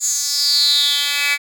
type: tone with high-pass filter sweep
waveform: 10% pulse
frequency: 286.8 Hz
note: D4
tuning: 41 cents flat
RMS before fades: -17 dBFS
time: 0-1.38 s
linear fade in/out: 50 ms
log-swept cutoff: 7000 to 2300 Hz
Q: 7.9
effects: none